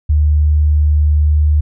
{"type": "tone", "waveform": "sine", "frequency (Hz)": 75.1, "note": "D2", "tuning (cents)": 39, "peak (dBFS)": -8, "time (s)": [0.09, 1.61], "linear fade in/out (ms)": 10, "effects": []}